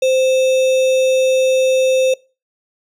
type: tone with sample-and-hold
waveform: sine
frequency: 520 Hz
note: C5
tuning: 11 cents flat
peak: -11 dBFS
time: 0.02-2.14 s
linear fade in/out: 5 ms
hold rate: 3150 Hz
effects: noise-tail reverb RT60 0.3 s tail -22 dB re dry + low-pass 8000 Hz 12 dB/octave